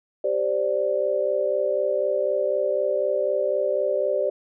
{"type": "chord", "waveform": "sine", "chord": "G suspended fourth", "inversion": "none", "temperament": "equal", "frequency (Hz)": [392, 523.3, 587.3], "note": ["G4", "C5", "D5"], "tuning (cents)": [0, 0, 0], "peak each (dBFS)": [-27, -25, -23], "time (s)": [0.24, 4.3], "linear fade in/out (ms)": 5, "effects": []}